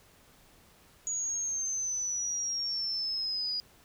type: exponential sweep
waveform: sine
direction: down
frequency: 6780 to 4887 Hz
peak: -30 dBFS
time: 1.07-3.6 s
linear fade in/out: 0 ms
effects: pink hiss -60 dBFS RMS until 3.84 s